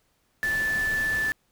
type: tone in noise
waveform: sine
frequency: 1751 Hz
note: A6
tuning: 9 cents flat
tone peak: -23 dBFS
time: 0.43-1.32 s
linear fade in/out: 0 ms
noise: pink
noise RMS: -37 dBFS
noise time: 0.43-1.32 s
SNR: +11 dB
effects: pink hiss -69 dBFS RMS until 1.51 s